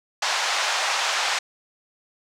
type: band-pass noise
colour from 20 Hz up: pink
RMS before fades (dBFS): -24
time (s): 0.22-1.39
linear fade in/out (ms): 5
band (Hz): 730 to 6700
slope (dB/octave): 24
effects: none